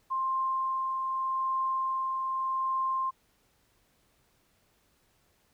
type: tone with tremolo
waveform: sine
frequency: 1054 Hz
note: C6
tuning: 12 cents sharp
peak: -26 dBFS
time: 0.1-3.11 s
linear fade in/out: 20 ms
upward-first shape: triangle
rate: 0.83 Hz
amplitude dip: 30%
effects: pink hiss -69 dBFS RMS until 5.53 s